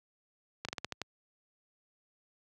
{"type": "slowing click train", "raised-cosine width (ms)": 0.2, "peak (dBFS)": -18, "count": 7, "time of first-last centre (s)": [0.65, 1.017], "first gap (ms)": 36, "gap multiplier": 1.21, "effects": ["high-pass 80 Hz 12 dB/octave"]}